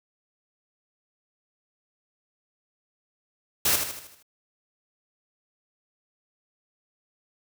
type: noise with echo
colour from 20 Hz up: white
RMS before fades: -22 dBFS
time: 3.65-3.76 s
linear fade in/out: 5 ms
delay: 78 ms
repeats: 6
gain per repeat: -6 dB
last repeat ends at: 4.228 s
effects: none